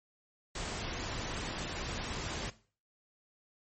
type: noise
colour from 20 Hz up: pink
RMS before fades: -38 dBFS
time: 0.55-2.5 s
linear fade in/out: 5 ms
effects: noise-tail reverb RT60 0.4 s tail -17 dB re dry + MP3 32 kbps